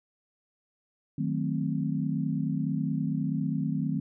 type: chord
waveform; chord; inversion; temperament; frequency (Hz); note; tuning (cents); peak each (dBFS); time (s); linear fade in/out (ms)
sine; D# diminished seventh; none; equal; 155.56 / 185 / 220 / 261.6; D#3 / F#3 / A3 / C4; 0 / 0 / 0 / 0; -30 / -33 / -33 / -32; 1.18-4; 5
effects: none